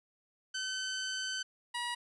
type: tone pair in turn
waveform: 15% pulse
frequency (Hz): 1527 / 961.4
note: G6 / B5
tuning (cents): -46 / -47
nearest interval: minor sixth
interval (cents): 801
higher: first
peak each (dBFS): -28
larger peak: neither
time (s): 0.54-1.43 / 1.74-1.95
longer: first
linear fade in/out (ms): 10
effects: resampled to 24000 Hz